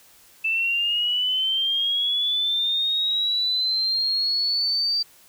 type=linear sweep; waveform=sine; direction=up; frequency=2637 to 4670 Hz; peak=-20 dBFS; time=0.44-5.03 s; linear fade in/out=10 ms; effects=white hiss -53 dBFS RMS until 5.28 s